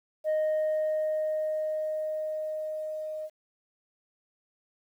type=tone with level ramp; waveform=sine; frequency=620 Hz; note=D#5; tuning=6 cents flat; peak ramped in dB=-21 to -33 dBFS; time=0.24-3.3 s; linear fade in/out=50 ms; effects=tanh soft clip ceiling -23 dBFS + 10-bit